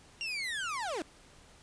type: linear sweep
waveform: 30% pulse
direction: down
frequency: 2814 to 279.3 Hz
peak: -31 dBFS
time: 0.21-1.02 s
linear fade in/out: 0 ms
effects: pink hiss -58 dBFS RMS until 1.62 s + resampled to 22050 Hz